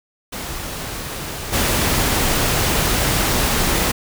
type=noise with level steps; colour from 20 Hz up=pink; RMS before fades=-28 / -18 dBFS; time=0.32-3.92 s; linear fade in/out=10 ms; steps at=1.52 s; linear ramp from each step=20 ms; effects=none